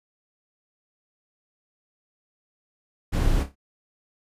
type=noise with echo; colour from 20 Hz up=brown; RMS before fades=-22 dBFS; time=3.12-3.44 s; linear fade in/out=20 ms; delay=29 ms; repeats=4; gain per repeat=-9 dB; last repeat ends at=3.556 s; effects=resampled to 32000 Hz